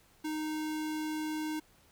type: tone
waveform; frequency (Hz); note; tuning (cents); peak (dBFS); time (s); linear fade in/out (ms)
square; 309.3; D#4; -10; -34; 0.24-1.6; 10
effects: pink hiss -64 dBFS RMS until 1.91 s